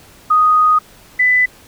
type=tone pair in turn; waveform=sine; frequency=1244.5 / 1997.6 Hz; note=D#6 / B6; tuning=0 / +19 cents; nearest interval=minor sixth; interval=819 cents; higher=second; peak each=-8 / -9 dBFS; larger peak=first; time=0.3-0.79 / 1.19-1.46 s; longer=first; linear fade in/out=10 ms; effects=pink hiss -44 dBFS RMS until 1.67 s